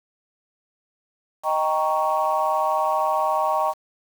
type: chord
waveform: sine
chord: Eb dominant seventh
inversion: none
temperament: equal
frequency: 622.3 / 784 / 932.3 / 1108.7 Hz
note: Eb5 / G5 / Bb5 / Db6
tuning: 0 / 0 / 0 / 0 cents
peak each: -24 dBFS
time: 1.43-3.74 s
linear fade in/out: 50 ms
effects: tanh soft clip ceiling -10 dBFS + 7-bit